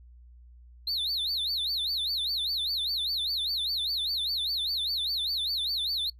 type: tone with vibrato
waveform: triangle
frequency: 3999 Hz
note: B7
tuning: 21 cents sharp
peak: -26 dBFS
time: 0.87-6.1 s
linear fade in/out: 5 ms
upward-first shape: sine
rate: 5 Hz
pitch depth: 240 cents each way
effects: noise-tail reverb RT60 0.1 s tail -24 dB re dry + added 60 Hz sine -49 dBFS peak until 6.19 s